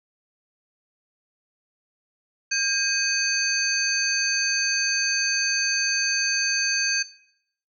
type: tone cluster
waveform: sine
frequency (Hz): 1610 / 2523 / 4546 / 6240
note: G6 / D#7 / C#8 / G8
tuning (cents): +46 / +23 / +43 / -9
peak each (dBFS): -27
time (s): 2.51-7.03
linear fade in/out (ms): 10
effects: noise-tail reverb RT60 0.7 s tail -18 dB re dry